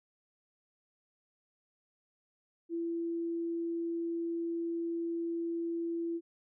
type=tone; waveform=sine; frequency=336.1 Hz; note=E4; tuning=34 cents sharp; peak=-32 dBFS; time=2.69-6.21 s; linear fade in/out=50 ms; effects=none